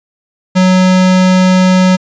square tone, 185 Hz, F#3, in tune, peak -6 dBFS, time 0.55-1.97 s, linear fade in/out 20 ms, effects resampled to 16000 Hz

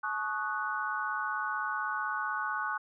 sine chord, D# half-diminished seventh, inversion second, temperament equal with one note detuned, 857.9 / 1108.7 / 1244.5 / 1480 Hz, A5 / C#6 / D#6 / F#6, -44 / 0 / 0 / 0 cents, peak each -38 / -36 / -38 / -34 dBFS, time 0.03-2.78 s, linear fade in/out 10 ms, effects none

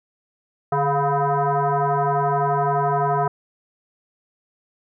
sine tone with frequency modulation, 146.83 Hz, D3, in tune, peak -17 dBFS, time 0.72-3.28 s, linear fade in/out 5 ms, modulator 282 Hz, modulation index 3.8, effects none

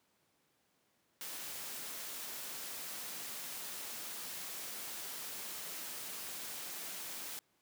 white noise, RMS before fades -44 dBFS, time 1.21-7.39 s, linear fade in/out 0 ms, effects pink hiss -75 dBFS RMS until 7.61 s + high-pass 150 Hz 12 dB/octave

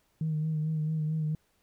sine tone with vibrato, 155.8 Hz, D#3, 3 cents sharp, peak -26 dBFS, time 0.21-1.35 s, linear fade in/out 2 ms, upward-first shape sine, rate 4.5 Hz, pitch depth 34 cents each way, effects tanh soft clip ceiling -23 dBFS + pink hiss -71 dBFS RMS until 1.62 s

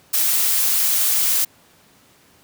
blue noise, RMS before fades -18 dBFS, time 0.13-1.45 s, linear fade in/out 10 ms, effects pink hiss -53 dBFS RMS until 2.43 s + high-pass 100 Hz 12 dB/octave

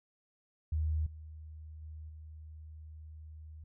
sine tone with level steps, 77.78 Hz, D#2, in tune, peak -29 / -45 / -43 / -46 dBFS, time 0.72-3.64 s, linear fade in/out 5 ms, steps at 1.06 / 1.82 / 2.09 s, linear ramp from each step 5 ms, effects none

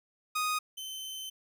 sawtooth tone pair in turn, 1244.5 / 3073 Hz, D#6 / G7, 0 / -35 cents, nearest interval octave + major third, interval 1565 cents, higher second, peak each -25 / -35 dBFS, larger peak first, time 0.35-0.59 / 0.77-1.3 s, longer second, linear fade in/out 10 ms, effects none

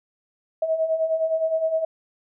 sine beating tone pair, 635 / 644.7 Hz, D#5 / E5, +35 / -39 cents, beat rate 9.7 Hz, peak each -27 / -21 dBFS, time 0.62-1.85 s, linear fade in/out 5 ms, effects none

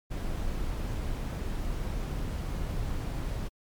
brown noise, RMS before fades -32 dBFS, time 0.1-3.49 s, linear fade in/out 20 ms, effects MP3 96 kbps

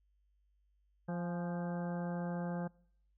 harmonic tone with a mistuned harmonic, 174.61 Hz, F3, in tune, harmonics 1 / 2 / 3 / 4 / 5 / 6 / 7 / 8 / 9, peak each -36 / -48 / -44 / -48 / -49 / -58 / -56 / -61 / -53 dBFS, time 1.08-2.68 s, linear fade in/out 10 ms, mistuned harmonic 5, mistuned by -41 cents, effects noise-tail reverb RT60 0.7 s tail -26 dB re dry + added 50 Hz sine -70 dBFS peak until 3.17 s

